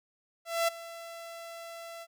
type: tone with ADSR envelope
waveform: sawtooth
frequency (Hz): 671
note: E5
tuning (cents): +31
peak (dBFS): -20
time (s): 0.45-2.07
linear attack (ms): 230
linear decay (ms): 11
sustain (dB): -18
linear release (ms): 49
effects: none